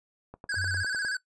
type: click train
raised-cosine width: 1 ms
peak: -29 dBFS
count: 8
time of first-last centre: 0.34-1.049 s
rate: 9.88 Hz
type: tone with vibrato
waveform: square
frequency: 1578 Hz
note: G6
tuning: 11 cents sharp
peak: -29 dBFS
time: 0.49-1.17 s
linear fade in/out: 5 ms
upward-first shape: square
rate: 16 Hz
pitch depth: 70 cents each way
type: tone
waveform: sine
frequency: 92.5 Hz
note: F#2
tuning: in tune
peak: -32 dBFS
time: 0.56-0.84 s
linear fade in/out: 20 ms
effects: noise-tail reverb RT60 0.1 s tail -17 dB re dry + resampled to 22050 Hz